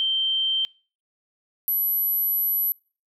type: tone pair in turn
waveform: sine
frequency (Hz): 3130 / 11796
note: G7 / F#9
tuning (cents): -3 / -6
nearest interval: octave + major seventh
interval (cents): 2297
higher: second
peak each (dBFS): -20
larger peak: neither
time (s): 0-0.65 / 1.68-2.72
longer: second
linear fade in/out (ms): 0
effects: noise-tail reverb RT60 0.4 s tail -26 dB re dry